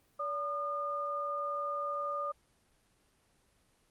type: tone pair together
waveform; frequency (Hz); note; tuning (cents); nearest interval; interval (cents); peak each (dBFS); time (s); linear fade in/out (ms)
sine; 574 / 1215.4; D5 / D#6; -40 / -41; octave + minor second; 1299; -38 / -34; 0.19-2.32; 10
effects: pink hiss -70 dBFS RMS until 3.9 s + Opus 24 kbps